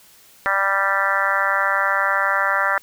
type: harmonic tone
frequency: 196 Hz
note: G3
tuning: in tune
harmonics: 3 / 4 / 5 / 6 / 7 / 8 / 9 / 10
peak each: -27 / -28 / -26 / -26 / -22 / -25 / -23 / -27 dBFS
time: 0.46-2.78 s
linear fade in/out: 0 ms
effects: white hiss -50 dBFS RMS until 2.82 s